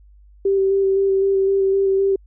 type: tone with vibrato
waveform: sine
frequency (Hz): 389.3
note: G4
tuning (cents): -12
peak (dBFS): -14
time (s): 0.45-2.16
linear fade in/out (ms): 5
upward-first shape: square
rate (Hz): 3.9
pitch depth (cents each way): 13
effects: added 50 Hz sine -45 dBFS peak until 2.26 s